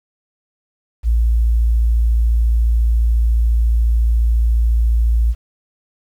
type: tone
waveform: sine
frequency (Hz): 57.1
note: A#1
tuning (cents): -35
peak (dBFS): -11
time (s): 1.03-5.35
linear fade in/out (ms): 50
effects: 8-bit